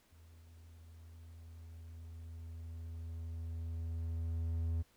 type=tone with level ramp; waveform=triangle; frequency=82.41 Hz; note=E2; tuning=in tune; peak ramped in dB=-55 to -30 dBFS; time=0.11-4.83 s; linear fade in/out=20 ms; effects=pink hiss -70 dBFS RMS until 4.96 s